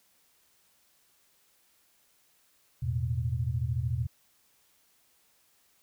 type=chord; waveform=sine; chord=E suspended fourth; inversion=none; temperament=equal; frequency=82.41 / 110 / 123.47 Hz; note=E2 / A2 / B2; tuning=0 / 0 / 0 cents; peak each=-33 / -33 / -30 dBFS; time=2.82-4.07 s; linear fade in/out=10 ms; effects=white hiss -67 dBFS RMS until 5.82 s